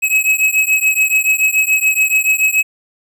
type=beating tone pair; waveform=square; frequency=2557 / 2564 Hz; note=D#7 / E7; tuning=+47 / -49 cents; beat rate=7 Hz; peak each=-15 dBFS; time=0.02-2.63 s; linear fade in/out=20 ms; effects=none